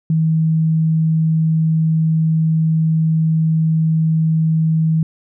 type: tone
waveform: sine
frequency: 160 Hz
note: D#3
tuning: 49 cents sharp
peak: -12 dBFS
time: 0.1-5.03 s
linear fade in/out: 2 ms
effects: none